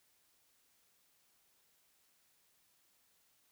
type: silence
effects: white hiss -73 dBFS RMS until 3.51 s